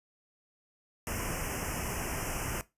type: band-stop noise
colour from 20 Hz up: pink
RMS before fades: -35 dBFS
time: 1.07-2.61 s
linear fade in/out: 0 ms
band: 3000 to 5200 Hz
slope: 96 dB/octave
effects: noise-tail reverb RT60 0.2 s tail -17 dB re dry + resampled to 32000 Hz